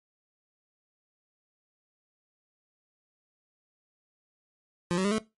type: tone with pitch steps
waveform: 25% pulse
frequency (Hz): 174.61 / 188.23 / 202.9 / 218.7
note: F3 / F#3 / G#3 / A3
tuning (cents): 0 / +30 / -40 / -10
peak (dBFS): -21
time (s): 4.91-5.182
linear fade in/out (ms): 0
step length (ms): 68
effects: noise-tail reverb RT60 0.2 s tail -18 dB re dry + MP3 48 kbps